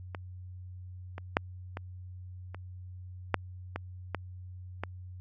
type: clicks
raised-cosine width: 0.5 ms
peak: -22 / -25 / -8 / -22 / -27 / -9 / -19 / -16 / -18 dBFS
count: 9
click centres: 0.148 / 1.181 / 1.369 / 1.771 / 2.546 / 3.343 / 3.76 / 4.147 / 4.836 s
effects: added 91 Hz sine -42 dBFS peak until 5.2 s